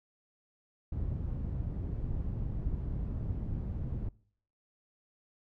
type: low-pass noise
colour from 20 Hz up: white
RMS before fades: -35 dBFS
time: 0.92-4.09 s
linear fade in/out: 5 ms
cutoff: 100 Hz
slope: 12 dB/octave
effects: noise-tail reverb RT60 0.6 s tail -24 dB re dry